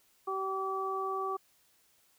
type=harmonic tone; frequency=384.1 Hz; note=G4; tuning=35 cents flat; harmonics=1 / 2 / 3; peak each=-36 / -39 / -34 dBFS; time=0.27-1.37 s; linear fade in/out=10 ms; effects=white hiss -68 dBFS RMS until 2.18 s